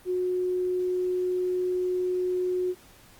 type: tone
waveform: sine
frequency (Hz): 364.2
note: F#4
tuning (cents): -27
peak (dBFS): -24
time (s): 0.05-2.75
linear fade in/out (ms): 50
effects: pink hiss -54 dBFS RMS until 3.19 s + Opus 32 kbps